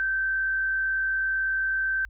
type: tone with frequency modulation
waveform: sine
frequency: 1553 Hz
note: G6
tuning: 17 cents flat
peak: -23 dBFS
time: 0-2.05 s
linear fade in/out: 0 ms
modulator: 58.1 Hz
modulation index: 0.28
effects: added 50 Hz sine -45 dBFS peak until 2.09 s